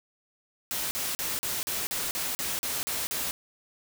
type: noise bursts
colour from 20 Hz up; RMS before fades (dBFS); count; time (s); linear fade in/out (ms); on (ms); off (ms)
white; -31; 11; 0.71-3.31; 0; 200; 40
effects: none